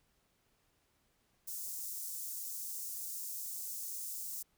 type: high-pass noise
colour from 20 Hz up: white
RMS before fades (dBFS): -42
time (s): 1.47-4.43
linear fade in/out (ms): 10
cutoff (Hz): 6100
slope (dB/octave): 24
effects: pink hiss -75 dBFS RMS until 4.57 s